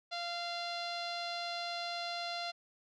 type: tone with low-pass filter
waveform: sawtooth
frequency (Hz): 692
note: F5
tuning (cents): -16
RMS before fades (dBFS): -39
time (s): 0.11-2.52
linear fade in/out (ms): 20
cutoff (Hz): 4300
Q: 4.3
effects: none